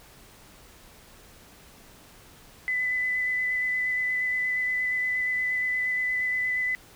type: tone with vibrato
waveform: sine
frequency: 2004 Hz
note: B6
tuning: 25 cents sharp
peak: -24 dBFS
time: 2.68-6.75 s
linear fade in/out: 0 ms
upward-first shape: square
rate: 8.5 Hz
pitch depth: 8 cents each way
effects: pink hiss -52 dBFS RMS until 6.95 s